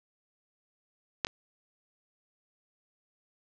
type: clicks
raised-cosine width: 0.2 ms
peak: -9 / -20 dBFS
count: 2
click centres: 1.248 / 1.269 s
effects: low-pass 7000 Hz 12 dB/octave